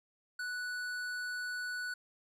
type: tone with tanh clipping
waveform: sine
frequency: 1480 Hz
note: F#6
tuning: in tune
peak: -38 dBFS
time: 0.39-1.94 s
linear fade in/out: 5 ms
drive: 14 dB
effects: none